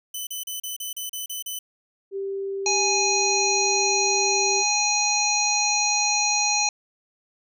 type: tone bursts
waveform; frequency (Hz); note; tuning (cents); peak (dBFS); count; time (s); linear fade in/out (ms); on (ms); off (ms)
10% pulse; 3013; F#7; +31; -21; 9; 0.14-1.59; 5; 130; 35
type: tone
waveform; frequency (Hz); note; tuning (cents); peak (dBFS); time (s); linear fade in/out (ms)
sine; 392; G4; 0; -26; 2.11-4.64; 50
type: harmonic tone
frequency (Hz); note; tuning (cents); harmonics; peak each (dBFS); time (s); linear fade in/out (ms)
830.6; G#5; 0; 1 / 3 / 5 / 7 / 8; -26 / -26 / -26 / -26 / -26; 2.66-6.69; 2
effects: none